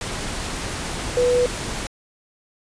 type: tone in noise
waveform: sine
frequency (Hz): 492.2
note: B4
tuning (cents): -6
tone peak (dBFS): -15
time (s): 1.17-1.46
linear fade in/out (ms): 2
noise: pink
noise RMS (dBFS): -28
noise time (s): 0.01-1.87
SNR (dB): +10
effects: resampled to 22050 Hz